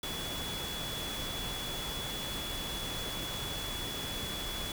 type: tone in noise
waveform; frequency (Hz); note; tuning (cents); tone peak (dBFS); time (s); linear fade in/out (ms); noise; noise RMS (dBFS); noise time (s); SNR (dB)
sine; 3400; G#7; +40; -39; 0.03-4.72; 2; pink; -39; 0.03-4.72; -3
effects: none